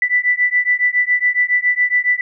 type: beating tone pair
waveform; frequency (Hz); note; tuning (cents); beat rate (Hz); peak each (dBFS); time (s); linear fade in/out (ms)
sine; 1975.5 / 1982.7; B6 / B6; 0 / +6; 7.2; -16; 0.02-2.21; 2
effects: none